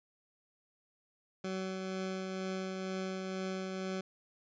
20% pulse tone with tremolo, 188.6 Hz, F#3, 33 cents sharp, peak -30 dBFS, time 1.44-4.01 s, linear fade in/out 5 ms, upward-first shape triangle, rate 2.1 Hz, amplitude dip 30%, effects resampled to 16000 Hz

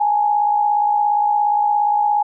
sine tone pair together, 830.6 / 887.8 Hz, G#5 / A5, 0 / +15 cents, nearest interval minor second, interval 115 cents, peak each -14 / -23 dBFS, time 0-2.23 s, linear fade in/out 10 ms, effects none

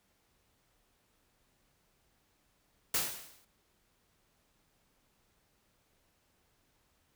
white noise with exponential decay, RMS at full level -28 dBFS, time 2.94-3.45 s, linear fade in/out 5 ms, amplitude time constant 110 ms, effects pink hiss -73 dBFS RMS until 7.15 s

